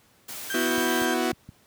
white noise, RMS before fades -37 dBFS, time 0.28-1.06 s, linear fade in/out 10 ms
35% pulse tone, 1581 Hz, G6, 14 cents sharp, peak -27 dBFS, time 0.5-1.14 s, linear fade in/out 2 ms
sawtooth chord, B suspended fourth, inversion none, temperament equal, 246.9 / 329.6 / 370 Hz, B3 / E4 / F#4, 0 / 0 / 0 cents, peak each -24 dBFS, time 0.54-1.32 s, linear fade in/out 5 ms
clicks, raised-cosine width 5 ms, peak -27 dBFS, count 4, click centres 0.78 / 1.017 / 1.33 / 1.49 s
effects pink hiss -60 dBFS RMS until 1.66 s + high-pass 80 Hz 12 dB/octave

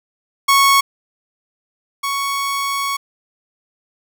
sawtooth tone pair in turn, 1105 / 1112 Hz, C#6 / C#6, -6 / +5 cents, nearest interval unison, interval 11 cents, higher second, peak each -6 / -15 dBFS, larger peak first, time 0.48-0.81 / 2.03-2.97 s, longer second, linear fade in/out 10 ms, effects none

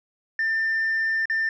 sine tone with dropouts, 1792 Hz, A6, 31 cents sharp, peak -19 dBFS, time 0.39-1.49 s, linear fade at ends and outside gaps 2 ms, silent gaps 1.256-1.298 s, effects tanh soft clip ceiling -19 dBFS

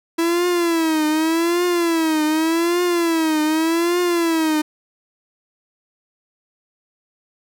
45% pulse tone with vibrato, 329.6 Hz, E4, in tune, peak -16 dBFS, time 0.18-4.62 s, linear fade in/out 10 ms, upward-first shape triangle, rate 0.85 Hz, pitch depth 140 cents each way, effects none

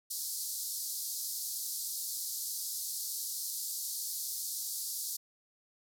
white band-pass noise, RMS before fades -38 dBFS, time 0.1-5.17 s, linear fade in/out 10 ms, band 4200 to 15000 Hz, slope 48 dB/octave, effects none

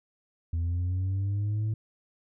sine linear sweep, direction up, 82.41 to 110 Hz, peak -23 dBFS, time 0.53-1.74 s, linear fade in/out 5 ms, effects tanh soft clip ceiling -25 dBFS

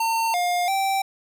square tone with pitch steps, 907 / 709 / 778 Hz, A#5 / F5 / G5, -48 / +26 / -13 cents, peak -21 dBFS, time 0-1.02 s, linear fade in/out 5 ms, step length 340 ms, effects none

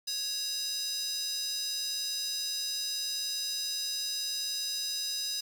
square tone with high-pass filter, 554.4 Hz, C#5, in tune, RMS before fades -34 dBFS, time 0.07-5.41 s, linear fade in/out 10 ms, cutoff 4800 Hz, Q 4.3, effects 9-bit

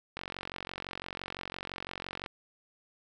click train, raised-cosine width 0.3 ms, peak -21 dBFS, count 97, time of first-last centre 0.17-2.262 s, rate 45.9 Hz, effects none

